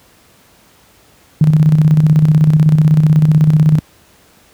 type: tone with tremolo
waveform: sine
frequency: 154.4 Hz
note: D#3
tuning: 13 cents flat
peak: -4 dBFS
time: 1.41-3.79 s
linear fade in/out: 2 ms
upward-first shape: square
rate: 16 Hz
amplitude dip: 50%
effects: pink hiss -48 dBFS RMS until 4.53 s + high-pass 60 Hz 12 dB/octave